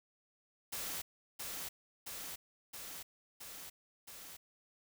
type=noise with echo; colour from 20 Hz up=white; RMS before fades=-41 dBFS; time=0.72-1.02 s; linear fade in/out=10 ms; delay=670 ms; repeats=5; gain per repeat=-2 dB; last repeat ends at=4.37 s; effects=none